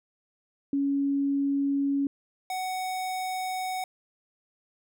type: tone pair in turn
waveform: sine / square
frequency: 279.2 / 745.4 Hz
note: C#4 / F#5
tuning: +13 / +13 cents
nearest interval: octave + perfect fourth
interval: 1700 cents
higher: second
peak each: -23 / -30 dBFS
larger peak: first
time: 0.73-2.07 / 2.5-3.84 s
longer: neither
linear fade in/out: 2 ms
effects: none